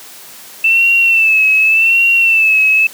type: tone with vibrato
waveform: sine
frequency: 2656 Hz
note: E7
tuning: 12 cents sharp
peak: -7 dBFS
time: 0.64-2.87 s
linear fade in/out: 5 ms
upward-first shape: sine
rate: 0.87 Hz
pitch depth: 60 cents each way
effects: white hiss -35 dBFS RMS until 2.93 s + high-pass 150 Hz 12 dB/octave